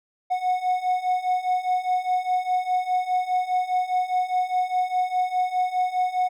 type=beating tone pair; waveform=triangle; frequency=730 / 734.9 Hz; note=F#5 / F#5; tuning=-24 / -12 cents; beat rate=4.9 Hz; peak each=-24 / -21 dBFS; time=0.3-6.29 s; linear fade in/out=20 ms; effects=none